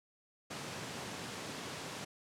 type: high-pass noise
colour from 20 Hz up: pink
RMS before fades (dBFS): -43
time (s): 0.5-2.05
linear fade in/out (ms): 10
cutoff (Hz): 110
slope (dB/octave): 24
effects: low-pass 8000 Hz 12 dB/octave